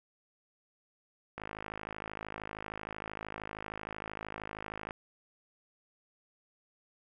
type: click train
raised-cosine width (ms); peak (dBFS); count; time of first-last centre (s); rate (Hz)
0.5; -24; 188; 1.38-4.908; 53
effects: none